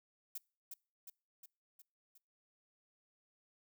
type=noise with echo; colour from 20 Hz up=violet; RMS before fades=-43 dBFS; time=0.35-0.38 s; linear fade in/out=5 ms; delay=360 ms; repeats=5; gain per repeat=-4 dB; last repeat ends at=2.18 s; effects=noise-tail reverb RT60 0.4 s tail -26 dB re dry

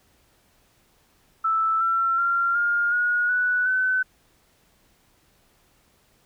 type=tone with pitch steps; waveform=sine; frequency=1318.5 / 1349.3 / 1380.9 / 1413.1 / 1446.2 / 1480 / 1514.6 Hz; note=E6 / E6 / F6 / F6 / F#6 / F#6 / F#6; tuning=0 / +40 / -20 / +20 / -40 / 0 / +40 cents; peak=-19 dBFS; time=1.44-4.03 s; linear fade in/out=10 ms; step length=370 ms; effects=pink hiss -62 dBFS RMS until 6.25 s

